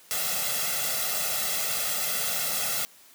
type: noise with comb filter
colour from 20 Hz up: white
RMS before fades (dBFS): -28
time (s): 0.11-2.85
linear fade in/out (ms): 0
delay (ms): 1.5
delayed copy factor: +1
effects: white hiss -54 dBFS RMS until 3.14 s + high-pass 150 Hz 12 dB/octave